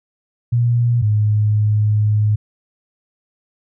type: tone pair in turn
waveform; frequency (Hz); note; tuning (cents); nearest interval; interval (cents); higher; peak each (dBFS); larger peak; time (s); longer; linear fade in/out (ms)
sine; 119.3 / 105.93; A#2 / G#2; +41 / +35; major second; 206; first; -12; neither; 0.52-1.02 / 1.02-2.36; second; 10
effects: none